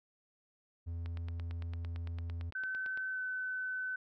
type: tone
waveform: triangle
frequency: 84.4 Hz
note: E2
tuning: 41 cents sharp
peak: -35 dBFS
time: 0.86-2.51 s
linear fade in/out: 20 ms
type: click train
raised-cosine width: 0.3 ms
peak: -33 dBFS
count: 18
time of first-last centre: 1.06-2.974 s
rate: 8.88 Hz
type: tone with pitch glide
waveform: sine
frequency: 1527 to 1513.8 Hz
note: G6 to F#6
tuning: -46 to +39 cents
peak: -35 dBFS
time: 2.55-3.96 s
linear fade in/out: 5 ms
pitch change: -15 cents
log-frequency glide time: 3.11-3.19 s
effects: none